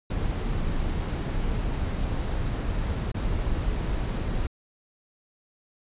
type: noise with dropouts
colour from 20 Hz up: brown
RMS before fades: -27 dBFS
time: 0.1-4.47 s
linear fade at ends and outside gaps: 5 ms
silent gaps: 3.118-3.143 s
effects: resampled to 8000 Hz